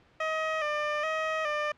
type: tone with vibrato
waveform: 15% pulse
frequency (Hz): 615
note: D#5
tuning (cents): -20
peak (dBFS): -21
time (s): 0.2-1.72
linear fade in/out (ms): 5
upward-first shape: square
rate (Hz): 1.2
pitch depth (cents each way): 49
effects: pink hiss -61 dBFS RMS until 1.77 s + low-pass 3000 Hz 12 dB/octave